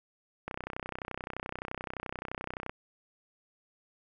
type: click train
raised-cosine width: 0.5 ms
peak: -21 dBFS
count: 71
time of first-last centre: 0.48-2.695 s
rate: 31.6 Hz
effects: none

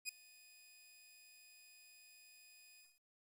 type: tone with ADSR envelope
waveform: 15% pulse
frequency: 2489 Hz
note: D#7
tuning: in tune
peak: -31 dBFS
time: 0.05-3.01 s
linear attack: 40 ms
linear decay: 3 ms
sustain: -24 dB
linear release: 210 ms
effects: 12-bit

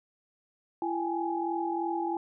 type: tone cluster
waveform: sine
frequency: 337.6 / 801 / 844 Hz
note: E4 / G5 / G#5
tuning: +41 / +37 / +28 cents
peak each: -31 / -35 / -33 dBFS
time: 0.82-2.17 s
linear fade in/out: 2 ms
effects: none

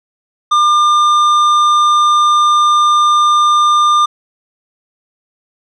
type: tone with tanh clipping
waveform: triangle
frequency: 1200 Hz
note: D6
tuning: 37 cents sharp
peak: -9 dBFS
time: 0.51-4.06 s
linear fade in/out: 10 ms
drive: 14 dB
effects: none

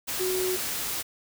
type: tone in noise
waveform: sine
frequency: 370 Hz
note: F#4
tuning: in tune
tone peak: -26 dBFS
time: 0.19-0.57 s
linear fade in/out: 20 ms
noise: white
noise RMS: -31 dBFS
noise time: 0.07-1.03 s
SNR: +2 dB
effects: none

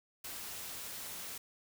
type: noise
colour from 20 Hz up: white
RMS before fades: -44 dBFS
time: 0.24-1.38 s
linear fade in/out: 5 ms
effects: none

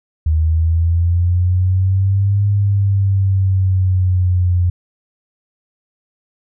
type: exponential two-way sweep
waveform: sine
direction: up then down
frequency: 77.78 to 101.8 to 88.3 Hz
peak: -11 dBFS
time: 0.26-4.7 s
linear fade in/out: 5 ms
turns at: 2.46 s
effects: none

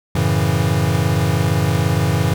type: chord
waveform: square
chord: F# minor seventh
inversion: none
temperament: equal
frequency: 92.5 / 110 / 138.59 / 164.81 Hz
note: F#2 / A2 / C#3 / E3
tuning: 0 / 0 / 0 / 0 cents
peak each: -21 dBFS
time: 0.15-2.34 s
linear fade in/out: 5 ms
effects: none

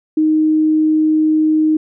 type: tone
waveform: sine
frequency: 311.1 Hz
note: D#4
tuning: in tune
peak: -10 dBFS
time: 0.17-1.77 s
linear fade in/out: 5 ms
effects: none

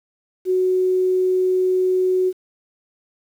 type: tone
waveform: sine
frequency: 370 Hz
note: F#4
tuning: in tune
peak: -15 dBFS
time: 0.45-2.33 s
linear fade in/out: 50 ms
effects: 8-bit

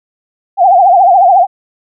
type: tone with vibrato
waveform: sine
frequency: 740 Hz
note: F#5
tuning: in tune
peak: -3 dBFS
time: 0.57-1.47 s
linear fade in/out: 50 ms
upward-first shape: triangle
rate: 14 Hz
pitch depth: 170 cents each way
effects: none

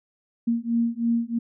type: beating tone pair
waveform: sine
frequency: 231.5 / 234.6 Hz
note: A#3 / A#3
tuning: -12 / +11 cents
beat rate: 3.1 Hz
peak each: -24 dBFS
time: 0.47-1.39 s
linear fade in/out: 10 ms
effects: none

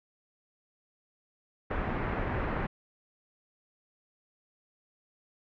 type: low-pass noise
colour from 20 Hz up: pink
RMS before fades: -32 dBFS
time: 1.7-2.67 s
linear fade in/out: 10 ms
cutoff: 2000 Hz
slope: 24 dB/octave
effects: none

